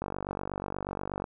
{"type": "click train", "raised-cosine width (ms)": 1, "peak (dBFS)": -19, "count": 60, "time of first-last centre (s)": [0.02, 1.242], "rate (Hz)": 48.3, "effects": []}